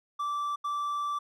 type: tone bursts at uneven times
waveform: triangle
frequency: 1166 Hz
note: D6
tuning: 13 cents flat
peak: -27 dBFS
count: 2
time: 0.19-0.56 / 0.64-1.19 s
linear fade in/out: 10 ms
effects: none